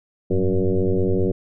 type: tone with frequency modulation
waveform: sine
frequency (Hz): 185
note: F#3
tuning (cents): 0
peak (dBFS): -16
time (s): 0.3-1.32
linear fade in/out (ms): 10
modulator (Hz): 94.8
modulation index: 3.2
effects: none